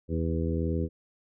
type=harmonic tone with a mistuned harmonic; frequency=81.7 Hz; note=E2; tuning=15 cents flat; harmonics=1 / 2 / 3 / 4 / 5 / 6; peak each=-29 / -32 / -34 / -35 / -36 / -37 dBFS; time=0.08-0.89 s; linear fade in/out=50 ms; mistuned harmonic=6; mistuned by=+20 cents; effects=none